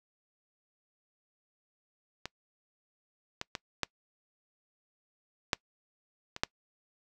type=clicks; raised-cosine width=0.2 ms; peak=-19 / -17 / -17 / -11 / -8 / -22 / -9 dBFS; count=7; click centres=2.256 / 3.414 / 3.552 / 3.833 / 5.532 / 6.364 / 6.435 s; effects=noise-tail reverb RT60 0.1 s tail -25 dB re dry